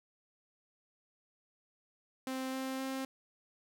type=tone with pitch steps; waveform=sawtooth; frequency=261.6 / 263.6 / 265.6 Hz; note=C4 / C4 / C4; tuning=0 / +13 / +26 cents; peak=-32 dBFS; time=2.27-3.05 s; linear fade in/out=2 ms; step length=260 ms; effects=none